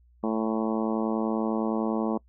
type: harmonic tone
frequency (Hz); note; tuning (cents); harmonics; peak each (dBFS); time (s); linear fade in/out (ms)
110.7; A2; +11; 2 / 3 / 4 / 5 / 6 / 7 / 8 / 9 / 10; -27 / -31 / -33 / -35 / -37 / -38 / -39 / -40 / -41; 0.23-2.18; 10
effects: noise-tail reverb RT60 0.1 s tail -25 dB re dry + added 60 Hz sine -56 dBFS peak until 2.28 s